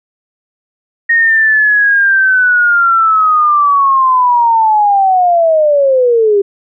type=linear sweep; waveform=sine; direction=down; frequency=1864.7 to 392 Hz; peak=-6 dBFS; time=1.09-6.42 s; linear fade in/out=10 ms; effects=none